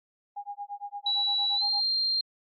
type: tone with tremolo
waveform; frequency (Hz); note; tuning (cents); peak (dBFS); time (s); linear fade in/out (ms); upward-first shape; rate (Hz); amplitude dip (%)
sine; 814; G#5; -35; -32; 0.36-1.81; 10; sine; 8.7; 100
type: tone with pitch glide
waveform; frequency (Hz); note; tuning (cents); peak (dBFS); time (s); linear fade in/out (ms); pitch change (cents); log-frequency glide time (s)
sine; 3927 to 4185; B7 to C8; -11 to 0; -24; 1.06-2.21; 5; +111; 1.56-1.64
effects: AAC 48 kbps